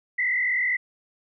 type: tone with frequency modulation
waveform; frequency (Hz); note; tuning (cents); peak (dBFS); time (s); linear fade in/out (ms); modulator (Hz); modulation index
sine; 2005; B6; +26; -21; 0.18-0.77; 10; 44.2; 1.6
effects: none